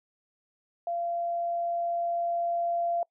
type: tone with level ramp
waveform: sine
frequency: 687 Hz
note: F5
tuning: 29 cents flat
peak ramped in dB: -28 to -25 dBFS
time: 0.87-3.03 s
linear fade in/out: 2 ms
effects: noise-tail reverb RT60 0.1 s tail -25 dB re dry